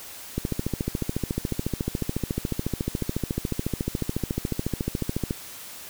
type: click train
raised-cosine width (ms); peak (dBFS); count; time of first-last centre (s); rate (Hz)
3; -12; 70; 0.38-5.309; 14
effects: white hiss -41 dBFS RMS until 5.89 s